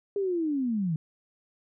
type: linear sweep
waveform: sine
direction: down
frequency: 409.8 to 150 Hz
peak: -25 dBFS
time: 0.16-0.96 s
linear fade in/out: 2 ms
effects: none